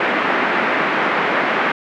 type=band-pass noise; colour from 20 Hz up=white; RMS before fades=-18 dBFS; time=0-1.72 s; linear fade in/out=5 ms; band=190 to 2100 Hz; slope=24 dB/octave; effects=none